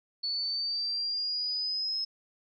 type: exponential sweep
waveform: sine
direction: up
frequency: 4435 to 5180 Hz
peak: -29 dBFS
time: 0.23-2.05 s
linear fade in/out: 10 ms
effects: none